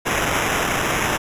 white noise with sample-and-hold, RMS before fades -21 dBFS, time 0.05-1.18 s, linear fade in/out 20 ms, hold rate 4410 Hz, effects resampled to 32000 Hz

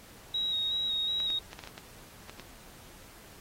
sine tone with vibrato, 3801 Hz, A#7, 33 cents sharp, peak -28 dBFS, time 0.34-1.39 s, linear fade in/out 5 ms, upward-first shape square, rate 2.7 Hz, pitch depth 18 cents each way
clicks, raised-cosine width 0.2 ms, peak -25 dBFS, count 9, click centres 1.202 / 1.303 / 1.531 / 1.591 / 1.638 / 1.674 / 1.779 / 2.296 / 2.397 s
effects pink hiss -53 dBFS RMS until 3.4 s + AAC 48 kbps

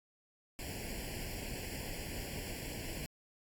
pink noise with comb filter, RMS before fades -42 dBFS, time 0.59-3.06 s, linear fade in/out 0 ms, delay 0.4 ms, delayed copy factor +1, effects AAC 64 kbps

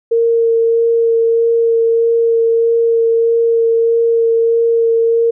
sine tone with vibrato, 460 Hz, A#4, 23 cents flat, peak -9 dBFS, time 0.11-5.31 s, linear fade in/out 10 ms, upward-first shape sine, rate 1.6 Hz, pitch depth 10 cents each way, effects none

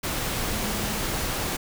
sine tone in noise, 211 Hz, G#3, 28 cents sharp, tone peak -35 dBFS, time 0.52-1 s, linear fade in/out 10 ms, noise pink, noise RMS -28 dBFS, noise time 0.03-1.57 s, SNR -10 dB, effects none

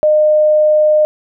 sine tone, 610 Hz, D#5, 34 cents flat, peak -7 dBFS, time 0.03-1.05 s, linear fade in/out 0 ms, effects none

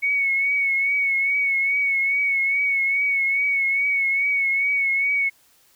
sine tone with vibrato, 2217 Hz, C#7, in tune, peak -18 dBFS, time 0.02-5.3 s, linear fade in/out 20 ms, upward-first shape triangle, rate 2.4 Hz, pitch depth 48 cents each way, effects white hiss -58 dBFS RMS until 5.75 s

